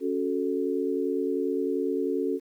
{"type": "chord", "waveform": "sine", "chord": "F# minor", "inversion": "second", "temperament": "equal", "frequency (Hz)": [277.2, 370, 440], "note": ["C#4", "F#4", "A4"], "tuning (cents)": [0, 0, 0], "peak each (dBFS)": -29, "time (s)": [0, 2.4], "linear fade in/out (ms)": 50, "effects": ["10-bit"]}